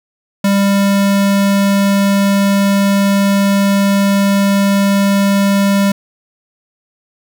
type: tone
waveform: square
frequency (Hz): 198.6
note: G3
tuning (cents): +23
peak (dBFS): -10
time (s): 0.44-5.92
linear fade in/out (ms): 5
effects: 8-bit